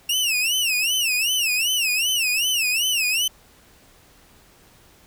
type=tone with vibrato; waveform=sawtooth; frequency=2737 Hz; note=F7; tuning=36 cents flat; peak=-16 dBFS; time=0.09-3.28 s; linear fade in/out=5 ms; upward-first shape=sine; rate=2.6 Hz; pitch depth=190 cents each way; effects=pink hiss -53 dBFS RMS until 5.06 s